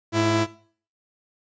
sawtooth tone pair together, 106.8 / 333.1 Hz, G#2 / E4, +49 / +18 cents, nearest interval octave + minor sixth, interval 1969 cents, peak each -20 / -16 dBFS, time 0.12-0.47 s, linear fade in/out 50 ms, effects noise-tail reverb RT60 0.5 s tail -19 dB re dry + resampled to 16000 Hz

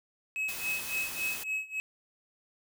triangle tone with tremolo, 2567 Hz, E7, 47 cents flat, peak -27 dBFS, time 0.36-1.8 s, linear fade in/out 0 ms, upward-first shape sine, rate 3.6 Hz, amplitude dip 90%
white noise, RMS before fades -39 dBFS, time 0.48-1.44 s, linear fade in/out 10 ms
effects none

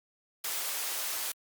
white high-pass noise, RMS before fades -34 dBFS, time 0.44-1.32 s, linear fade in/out 5 ms, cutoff 500 Hz, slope 12 dB/octave, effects Opus 48 kbps

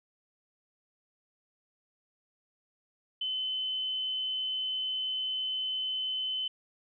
sine tone, 3043 Hz, F#7, 48 cents sharp, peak -30 dBFS, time 3.21-6.48 s, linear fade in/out 5 ms, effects none

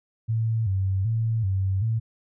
sine tone with vibrato, 103.83 Hz, G#2, in tune, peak -21 dBFS, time 0.28-2 s, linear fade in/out 20 ms, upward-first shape square, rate 1.3 Hz, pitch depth 140 cents each way, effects none

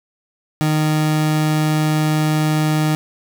30% pulse tone, 154.1 Hz, D#3, 16 cents flat, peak -12 dBFS, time 0.61-2.95 s, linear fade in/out 0 ms, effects none

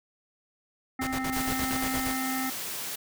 harmonic tone, 261.6 Hz, C4, in tune, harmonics 1 / 3 / 5 / 7 / 8, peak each -31 / -36 / -38 / -39 / -40 dBFS, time 0.99-2.5 s, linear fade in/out 5 ms
pink noise with tremolo, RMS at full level -33 dBFS, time 1.01-2.15 s, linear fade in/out 10 ms, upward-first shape square, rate 8.6 Hz, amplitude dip 80%
white high-pass noise, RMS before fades -35 dBFS, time 1.32-2.96 s, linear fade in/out 10 ms, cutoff 110 Hz, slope 12 dB/octave
effects none

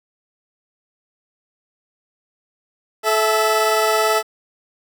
20% pulse tone pair together, 433.4 / 659.3 Hz, A4 / E5, -26 / 0 cents, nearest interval perfect fifth, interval 726 cents, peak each -13 dBFS, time 3.03-4.23 s, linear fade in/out 50 ms, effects 8-bit

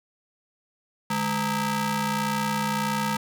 sawtooth ring-modulated tone, 356.8 Hz, F4, 37 cents sharp, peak -17 dBFS, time 1.1-3.17 s, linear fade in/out 5 ms, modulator 566 Hz, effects none

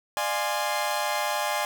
sawtooth chord, D half-diminished seventh, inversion none, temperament equal with one note detuned, 597.9 / 698.5 / 830.6 / 1046.5 Hz, D5 / F5 / Ab5 / C6, +31 / 0 / 0 / 0 cents, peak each -27 / -30 / -25 / -28 dBFS, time 0.17-1.65 s, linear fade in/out 0 ms, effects none

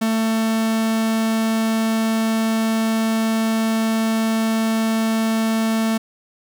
45% pulse tone, 222.9 Hz, A3, 23 cents sharp, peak -17 dBFS, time 0.01-5.98 s, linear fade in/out 10 ms, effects none

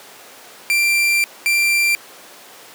40% pulse tone bursts at uneven times, 2362 Hz, D7, 9 cents sharp, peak -13 dBFS, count 2, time 0.7-1.24 / 1.46-1.95 s, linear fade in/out 0 ms, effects pink hiss -40 dBFS RMS until 2.74 s + high-pass 400 Hz 12 dB/octave

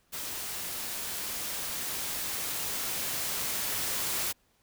white noise with level ramp, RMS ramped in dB -37 to -31 dBFS, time 0.12-4.33 s, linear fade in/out 20 ms, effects pink hiss -69 dBFS RMS until 4.62 s

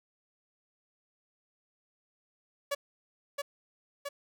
sawtooth tone with echo, 568 Hz, C#5, 42 cents sharp, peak -25 dBFS, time 2.71-2.75 s, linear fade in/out 10 ms, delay 670 ms, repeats 2, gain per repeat -3 dB, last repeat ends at 4.09 s, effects none

